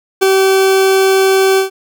40% pulse tone with ADSR envelope, 384.3 Hz, G4, 34 cents flat, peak -4 dBFS, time 0.21-1.7 s, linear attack 19 ms, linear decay 3 ms, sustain -3 dB, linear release 120 ms, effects none

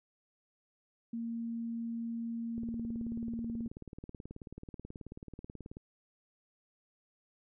sine tone, 231.1 Hz, A#3, 15 cents flat, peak -35 dBFS, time 1.13-3.68 s, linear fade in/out 5 ms
click train, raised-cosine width 3 ms, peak -32 dBFS, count 60, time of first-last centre 2.58-5.769 s, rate 18.5 Hz
effects none

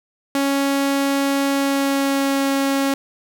sawtooth tone with pitch glide, 277.2 to 274.5 Hz, C#4 to C#4, 0 to -17 cents, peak -13 dBFS, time 0.35-2.94 s, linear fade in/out 2 ms, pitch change -17 cents, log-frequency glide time 1.46-2.51 s, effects 9-bit

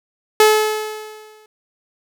sawtooth tone with exponential decay, 430 Hz, A4, 40 cents flat, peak -3 dBFS, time 0.4-1.46 s, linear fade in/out 2 ms, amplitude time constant 230 ms, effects none

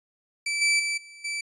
sawtooth tone with level steps, 2320 Hz, D7, 22 cents flat, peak -22 / -16 / -22 / -41 / -25 dBFS, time 0.46-1.41 s, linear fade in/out 5 ms, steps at 0.61 / 0.79 / 0.97 / 1.24 s, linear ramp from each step 10 ms, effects resampled to 24000 Hz

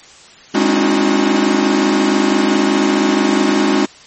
45% pulse tone cluster, 206.5 / 266.1 / 290.8 / 316.6 / 365.3 Hz, G#3 / C4 / D4 / D#4 / F#4, -10 / +29 / -17 / +30 / -22 cents, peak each -18 dBFS, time 0.54-3.86 s, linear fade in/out 10 ms, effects white hiss -41 dBFS RMS until 4.06 s + MP3 32 kbps

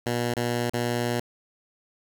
10% pulse tone with dropouts, 120 Hz, B2, 49 cents flat, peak -16 dBFS, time 0.06-1.2 s, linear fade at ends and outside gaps 5 ms, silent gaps 0.34-0.366 / 0.699-0.735 s, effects 7-bit

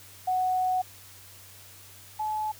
sine tone pair in turn, 740 / 858.8 Hz, F#5 / A5, 0 / -42 cents, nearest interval minor third, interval 258 cents, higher second, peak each -23 / -27 dBFS, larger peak first, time 0.27-0.82 / 2.19-2.52 s, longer first, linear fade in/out 10 ms, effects added 96 Hz sine -55 dBFS peak until 2.59 s + white hiss -50 dBFS RMS until 2.59 s

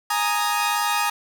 sawtooth chord, Ab suspended second, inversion none, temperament equal, 830.6 / 932.3 / 1244.5 Hz, Ab5 / Bb5 / Eb6, 0 / 0 / 0 cents, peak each -21 dBFS, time 0.1-1.1 s, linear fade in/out 5 ms, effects none

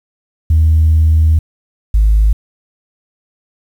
sine tone pair in turn, 79.3 / 52.83 Hz, D#2 / G#1, +33 / +30 cents, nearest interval perfect fifth, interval 703 cents, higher first, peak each -5 dBFS, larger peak neither, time 0.5-1.39 / 1.94-2.33 s, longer first, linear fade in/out 5 ms, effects tanh soft clip ceiling -3 dBFS + 7-bit

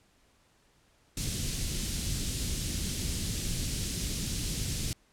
pink band-stop noise, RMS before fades -32 dBFS, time 1.17-4.93 s, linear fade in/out 2 ms, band 220 to 4000 Hz, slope 12 dB/octave, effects pink hiss -66 dBFS RMS until 5.12 s + low-pass 10000 Hz 12 dB/octave

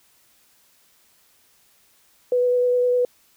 sine tone with vibrato, 493.9 Hz, B4, in tune, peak -16 dBFS, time 2.32-3.05 s, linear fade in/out 2 ms, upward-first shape sine, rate 9.8 Hz, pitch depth 10 cents each way, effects white hiss -59 dBFS RMS until 3.36 s

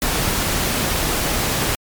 pink noise, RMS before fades -20 dBFS, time 0.02-1.75 s, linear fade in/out 0 ms, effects MP3 96 kbps

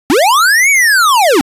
square linear two-way sweep, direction up then down, 242.6 to 2300 to 242.6 Hz, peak -7 dBFS, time 0.1-1.41 s, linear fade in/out 0 ms, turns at 0.7 s, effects resampled to 32000 Hz

